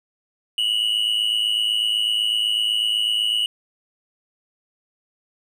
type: tone pair together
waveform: triangle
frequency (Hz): 2871 / 2979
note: F7 / F#7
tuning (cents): +47 / +11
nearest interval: minor second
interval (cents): 64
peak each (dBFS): -20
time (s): 0.58-3.46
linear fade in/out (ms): 2
effects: none

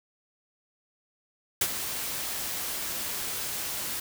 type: noise with ADSR envelope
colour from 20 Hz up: white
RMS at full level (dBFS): -23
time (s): 1.61-4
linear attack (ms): 4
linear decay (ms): 56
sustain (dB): -10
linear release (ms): 5
effects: none

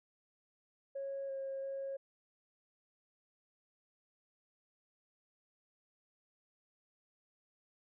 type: tone with pitch steps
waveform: sine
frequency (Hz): 549 / 541 / 545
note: C#5 / C#5 / C#5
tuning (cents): -17 / -42 / -29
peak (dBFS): -37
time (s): 0.95-1.97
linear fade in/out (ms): 10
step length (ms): 340
effects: tanh soft clip ceiling -34 dBFS

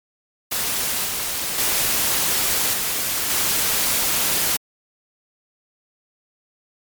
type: noise with level steps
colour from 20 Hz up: white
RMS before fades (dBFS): -23 / -25 / -20 / -23 / -20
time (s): 0.51-4.57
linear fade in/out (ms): 10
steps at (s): 1.05 / 1.58 / 2.73 / 3.3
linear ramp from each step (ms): 5
effects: MP3 96 kbps

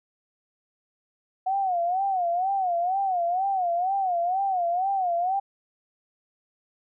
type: tone with vibrato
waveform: sine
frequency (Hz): 735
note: F#5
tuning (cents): -12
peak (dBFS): -22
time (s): 1.46-5.4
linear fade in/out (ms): 10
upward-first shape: sine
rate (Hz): 2.1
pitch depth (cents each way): 130
effects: none

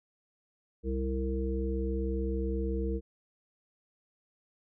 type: harmonic tone with a mistuned harmonic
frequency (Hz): 65.4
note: C2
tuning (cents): 0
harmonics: 1 / 3 / 5 / 7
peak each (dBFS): -31 / -37 / -37 / -36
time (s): 0.83-3.01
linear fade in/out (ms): 50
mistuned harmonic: 5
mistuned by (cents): +17
effects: none

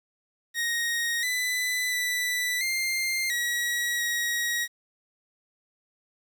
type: tone with pitch steps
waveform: sawtooth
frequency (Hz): 1872 / 1998 / 1978 / 2105 / 1916 / 1898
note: A#6 / B6 / B6 / C7 / A#6 / A#6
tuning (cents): +7 / +20 / +2 / +10 / +47 / +31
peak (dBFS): -22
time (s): 0.54-4.68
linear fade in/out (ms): 50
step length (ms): 690
effects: 9-bit

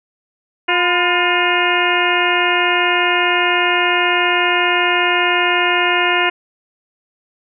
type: harmonic tone with a mistuned harmonic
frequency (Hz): 354.9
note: F4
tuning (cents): +28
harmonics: 1 / 2 / 3 / 4 / 5 / 6 / 7 / 8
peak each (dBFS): -21 / -21 / -21 / -21 / -21 / -21 / -21 / -21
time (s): 0.68-6.3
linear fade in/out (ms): 10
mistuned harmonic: 3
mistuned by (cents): -74
effects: none

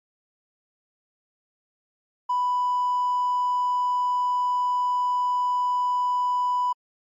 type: tone with hard clipping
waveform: sine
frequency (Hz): 990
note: B5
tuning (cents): +4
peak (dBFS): -21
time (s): 2.29-6.73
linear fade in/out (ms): 10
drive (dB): 1
effects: MP3 48 kbps

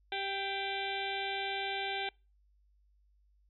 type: harmonic tone with a mistuned harmonic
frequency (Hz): 392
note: G4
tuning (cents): 0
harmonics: 1 / 2 / 4 / 5 / 6 / 7 / 8 / 9 / 10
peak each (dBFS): -42 / -38 / -42 / -48 / -41 / -50 / -44 / -43 / -47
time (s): 0.12-2.09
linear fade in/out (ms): 2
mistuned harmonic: 5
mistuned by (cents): +47
effects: noise-tail reverb RT60 0.3 s tail -26 dB re dry + added 50 Hz sine -65 dBFS peak until 3.49 s

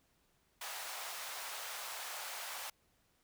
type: high-pass noise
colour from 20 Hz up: pink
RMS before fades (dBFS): -44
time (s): 0.61-2.7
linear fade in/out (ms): 5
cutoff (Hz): 680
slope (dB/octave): 24
effects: pink hiss -74 dBFS RMS until 3.23 s

